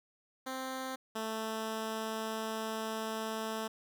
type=tone pair in turn; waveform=10% pulse; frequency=261.6 / 220.8 Hz; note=C4 / A3; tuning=0 / +6 cents; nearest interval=minor third; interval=294 cents; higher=first; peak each=-29 / -27 dBFS; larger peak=second; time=0.46-0.96 / 1.15-3.68 s; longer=second; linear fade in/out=10 ms; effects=none